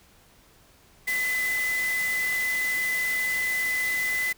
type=tone in noise; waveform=sine; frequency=2013 Hz; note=B6; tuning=33 cents sharp; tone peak=-24 dBFS; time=1.07-4.33 s; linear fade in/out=10 ms; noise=white; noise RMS=-35 dBFS; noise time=1.07-4.33 s; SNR=+8 dB; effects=pink hiss -57 dBFS RMS until 4.37 s